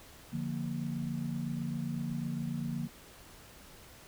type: chord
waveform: sine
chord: Bb major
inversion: first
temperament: equal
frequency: 146.83 / 174.61 / 233.1 Hz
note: D3 / F3 / Bb3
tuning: 0 / 0 / 0 cents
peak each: -37 / -38 / -37 dBFS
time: 0.32-2.88 s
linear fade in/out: 20 ms
effects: pink hiss -54 dBFS RMS until 4.07 s